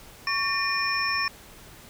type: tone cluster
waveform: sine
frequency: 1117 / 1812 / 2428 / 5370 Hz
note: C#6 / A#6 / D#7 / E8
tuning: +13 / -50 / -43 / +31 cents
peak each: -29 dBFS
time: 0.27-1.28 s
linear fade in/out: 2 ms
effects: pink hiss -48 dBFS RMS until 1.89 s